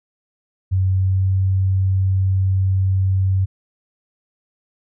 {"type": "tone with pitch glide", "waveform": "sine", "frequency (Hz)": [94.2, 95.18], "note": ["F#2", "F#2"], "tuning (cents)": [32, 49], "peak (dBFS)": -14, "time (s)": [0.71, 3.46], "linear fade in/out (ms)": 20, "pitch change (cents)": 17, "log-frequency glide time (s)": [0.88, 1.31], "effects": []}